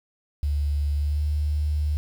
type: tone with pitch glide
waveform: sine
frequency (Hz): 72.6 to 74.86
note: D2 to D2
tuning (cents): -19 to +34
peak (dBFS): -21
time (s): 0.43-1.97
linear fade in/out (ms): 0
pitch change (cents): +53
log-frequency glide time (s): 0.95-1.26
effects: 8-bit